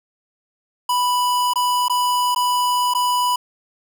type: tone with dropouts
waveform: square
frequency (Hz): 987.8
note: B5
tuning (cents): 0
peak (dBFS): -17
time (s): 0.89-3.36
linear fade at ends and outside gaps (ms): 5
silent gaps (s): 1.536-1.557 / 1.883-1.897 / 2.348-2.36 / 2.938-2.948
effects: none